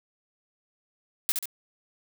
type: noise with echo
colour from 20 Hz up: blue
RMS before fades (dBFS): -24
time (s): 1.29-1.32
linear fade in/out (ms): 0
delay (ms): 68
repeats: 2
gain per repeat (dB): -5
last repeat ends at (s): 1.456
effects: none